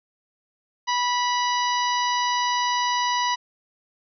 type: harmonic tone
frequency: 980 Hz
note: B5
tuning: 14 cents flat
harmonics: 1 / 2 / 3 / 4 / 5 / 6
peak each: -22 / -29 / -31 / -33 / -33 / -35 dBFS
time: 0.87-3.36 s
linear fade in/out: 20 ms
effects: none